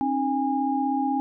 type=tone cluster; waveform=sine; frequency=268.6 / 304.8 / 818 Hz; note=C4 / D#4 / G#5; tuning=+46 / -36 / -26 cents; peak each=-25 / -30 / -25 dBFS; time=0.01-1.2 s; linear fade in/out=0 ms; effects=none